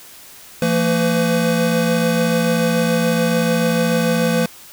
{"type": "tone cluster", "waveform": "square", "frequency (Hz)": [170.3, 226.7, 504], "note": ["F3", "A#3", "B4"], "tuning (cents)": [-43, -48, 35], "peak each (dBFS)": -20, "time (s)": [0.62, 4.46], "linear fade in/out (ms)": 2, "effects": ["white hiss -41 dBFS RMS until 4.72 s"]}